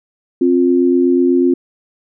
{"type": "tone pair together", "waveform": "sine", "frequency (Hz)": [264.5, 352.6], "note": ["C4", "F4"], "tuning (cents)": [19, 17], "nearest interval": "perfect fourth", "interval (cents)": 498, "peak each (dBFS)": -12, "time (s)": [0.41, 1.54], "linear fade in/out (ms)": 5, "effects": []}